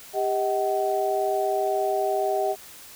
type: tone cluster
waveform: sine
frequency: 398.6 / 633 / 755 Hz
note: G4 / D#5 / F#5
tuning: +29 / +30 / +35 cents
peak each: -26 dBFS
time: 0.13-2.56 s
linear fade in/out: 50 ms
effects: white hiss -45 dBFS RMS until 2.95 s